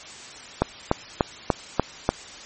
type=click train; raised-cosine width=1 ms; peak=-3 dBFS; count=6; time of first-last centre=0.62-2.091 s; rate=3.4 Hz; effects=white hiss -41 dBFS RMS until 2.45 s + MP3 32 kbps